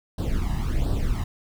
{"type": "noise with flanger", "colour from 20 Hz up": "brown", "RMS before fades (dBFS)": -24, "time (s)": [0.18, 1.24], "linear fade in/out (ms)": 5, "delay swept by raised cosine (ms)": [0.22, 1.05], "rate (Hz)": 1.4, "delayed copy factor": 0.8, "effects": []}